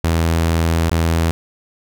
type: tone with dropouts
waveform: sawtooth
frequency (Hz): 82.5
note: E2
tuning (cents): +2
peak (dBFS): -10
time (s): 0.04-1.31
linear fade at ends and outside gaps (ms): 0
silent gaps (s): 0.895-0.915
effects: none